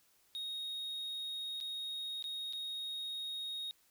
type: tone with dropouts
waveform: triangle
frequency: 3743 Hz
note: A#7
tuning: 6 cents sharp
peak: -37 dBFS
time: 0.35-3.71 s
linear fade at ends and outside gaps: 0 ms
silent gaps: 1.603-1.61 / 2.225-2.241 / 2.526-2.533 s
effects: white hiss -70 dBFS RMS until 3.9 s